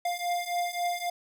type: beating tone pair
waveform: square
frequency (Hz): 700 / 703.7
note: F5 / F5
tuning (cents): +4 / +13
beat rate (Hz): 3.7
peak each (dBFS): -33 / -31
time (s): 0.05-1.1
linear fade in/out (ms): 5
effects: 11-bit